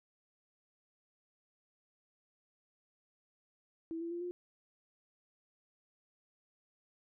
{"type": "tone with pitch steps", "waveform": "sine", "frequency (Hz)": [328, 336.6, 345.5, 354.6], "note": ["E4", "E4", "F4", "F4"], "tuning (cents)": [-9, 36, -19, 26], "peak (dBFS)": -37, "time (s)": [3.91, 4.31], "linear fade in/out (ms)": 0, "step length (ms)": 100, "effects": []}